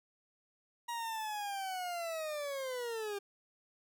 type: linear sweep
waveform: 40% pulse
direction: down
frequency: 953 to 395.9 Hz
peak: -36 dBFS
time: 0.88-3.19 s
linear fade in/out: 10 ms
effects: none